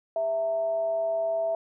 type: tone with frequency modulation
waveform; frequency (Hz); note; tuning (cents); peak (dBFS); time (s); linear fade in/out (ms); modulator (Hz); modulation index
sine; 659.3; E5; 0; -24; 0.16-1.55; 2; 255; 0.24
effects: none